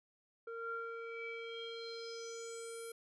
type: tone with low-pass filter sweep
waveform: square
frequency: 460 Hz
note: A#4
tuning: 23 cents flat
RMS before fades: -45 dBFS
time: 0.47-2.92 s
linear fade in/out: 5 ms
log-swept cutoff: 1100 to 11000 Hz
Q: 6
effects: none